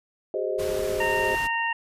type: chord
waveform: sine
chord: Ab dominant seventh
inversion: third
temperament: equal with one note detuned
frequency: 378.6 / 415.3 / 523.3 / 622.3 Hz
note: Gb4 / Ab4 / C5 / Eb5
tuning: +40 / 0 / 0 / 0 cents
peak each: -30 dBFS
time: 0.34-1.35 s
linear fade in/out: 2 ms
type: noise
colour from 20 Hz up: pink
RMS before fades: -36 dBFS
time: 0.58-1.48 s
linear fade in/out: 20 ms
type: harmonic tone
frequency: 923 Hz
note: A#5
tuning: 17 cents flat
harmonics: 1 / 2 / 3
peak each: -27 / -27 / -30 dBFS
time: 1-1.73 s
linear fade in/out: 5 ms
effects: resampled to 32000 Hz

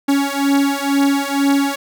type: beating tone pair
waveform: 45% pulse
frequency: 277.9 / 280 Hz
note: C#4 / C#4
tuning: +4 / +18 cents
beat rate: 2.1 Hz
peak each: -17 dBFS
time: 0.08-1.76 s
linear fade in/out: 10 ms
effects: none

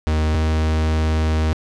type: tone pair in turn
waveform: 45% pulse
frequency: 77.78 / 78.64 Hz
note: D#2 / D#2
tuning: 0 / +19 cents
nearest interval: unison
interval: 19 cents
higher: second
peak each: -16 dBFS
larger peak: neither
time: 0.07-0.35 / 0.35-1.53 s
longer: second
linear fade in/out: 0 ms
effects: low-pass 6000 Hz 12 dB/octave

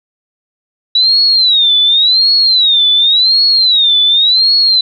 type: tone with vibrato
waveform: sine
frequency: 3889 Hz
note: B7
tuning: 27 cents flat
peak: -6 dBFS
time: 0.95-4.81 s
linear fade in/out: 5 ms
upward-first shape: sine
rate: 0.9 Hz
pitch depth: 190 cents each way
effects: none

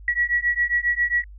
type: beating tone pair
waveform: sine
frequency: 1925 / 1932.4 Hz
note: B6 / B6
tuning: -45 / -38 cents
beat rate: 7.4 Hz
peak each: -22 dBFS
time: 0.08-1.24 s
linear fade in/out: 2 ms
effects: added 50 Hz sine -39 dBFS peak until 1.38 s

